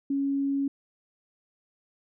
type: tone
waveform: sine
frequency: 277.2 Hz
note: C#4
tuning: in tune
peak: -24 dBFS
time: 0.1-0.68 s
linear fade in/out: 5 ms
effects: none